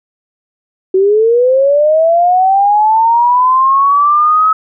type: linear sweep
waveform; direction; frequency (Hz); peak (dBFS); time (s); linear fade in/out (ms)
sine; up; 371 to 1288; -6; 0.94-4.53; 5
effects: none